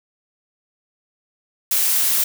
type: noise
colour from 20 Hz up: blue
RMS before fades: -18 dBFS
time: 1.71-2.24 s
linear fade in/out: 5 ms
effects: none